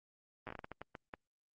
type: slowing click train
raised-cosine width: 0.5 ms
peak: -29 dBFS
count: 12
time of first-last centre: 0.47-1.138 s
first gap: 8 ms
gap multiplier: 1.37
effects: Opus 32 kbps